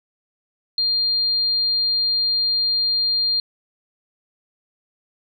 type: tone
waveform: sine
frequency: 4200 Hz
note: C8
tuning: 6 cents sharp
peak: -17 dBFS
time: 0.78-3.4 s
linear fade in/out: 2 ms
effects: none